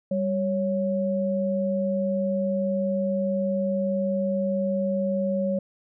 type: tone pair together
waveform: sine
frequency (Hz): 196.01 / 554.4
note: G3 / C#5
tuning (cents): 0 / 0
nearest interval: octave + tritone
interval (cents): 1800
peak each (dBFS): -25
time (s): 0.11-5.59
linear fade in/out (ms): 5
effects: none